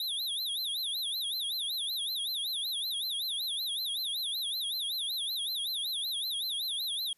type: tone with vibrato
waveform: square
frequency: 3661 Hz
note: A#7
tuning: 32 cents flat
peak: -32 dBFS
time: 0-7.13 s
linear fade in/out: 2 ms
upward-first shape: sine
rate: 5.3 Hz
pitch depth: 210 cents each way
effects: white hiss -71 dBFS RMS until 7.17 s + resampled to 32000 Hz